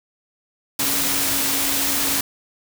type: tone in noise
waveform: sine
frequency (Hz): 277.2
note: C#4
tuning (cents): 0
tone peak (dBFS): -31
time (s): 0.79-2.21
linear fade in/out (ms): 5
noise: white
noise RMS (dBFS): -21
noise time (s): 0.79-2.21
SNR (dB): -13
effects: none